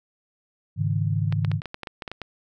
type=chord; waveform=sine; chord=Ab suspended fourth; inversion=none; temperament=equal with one note detuned; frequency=103.83 / 138.59 / 157.74 Hz; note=Ab2 / Db3 / Eb3; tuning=0 / 0 / +24 cents; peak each=-24 / -27 / -26 dBFS; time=0.76-1.61 s; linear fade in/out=50 ms
type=clicks; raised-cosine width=0.3 ms; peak=-17 dBFS; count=12; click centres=1.325 / 1.448 / 1.516 / 1.619 / 1.657 / 1.744 / 1.833 / 1.872 / 2.022 / 2.078 / 2.116 / 2.217 s
effects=none